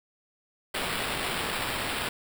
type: noise with sample-and-hold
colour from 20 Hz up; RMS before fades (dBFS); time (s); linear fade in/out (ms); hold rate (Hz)
violet; -31; 0.74-2.09; 5; 6300
effects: none